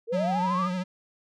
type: linear sweep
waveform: sine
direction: up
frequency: 433.3 to 1265 Hz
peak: -25 dBFS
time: 0.07-0.7 s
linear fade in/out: 50 ms
type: tone with vibrato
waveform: square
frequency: 182.8 Hz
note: F#3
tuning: 21 cents flat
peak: -28 dBFS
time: 0.12-0.84 s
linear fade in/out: 20 ms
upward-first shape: triangle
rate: 13 Hz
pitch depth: 53 cents each way
effects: low-pass 5000 Hz 12 dB/octave